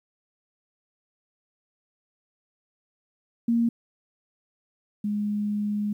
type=tone pair in turn; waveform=sine; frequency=233.1 / 207.7 Hz; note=A#3 / G#3; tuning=0 / 0 cents; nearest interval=major second; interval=200 cents; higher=first; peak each=-19 / -24 dBFS; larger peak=first; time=3.48-3.69 / 5.04-5.93 s; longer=second; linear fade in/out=5 ms; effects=10-bit